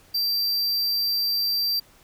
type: tone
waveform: square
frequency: 4699 Hz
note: D8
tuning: in tune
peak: -22 dBFS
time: 0.14-1.8 s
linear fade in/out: 10 ms
effects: pink hiss -55 dBFS RMS until 2.03 s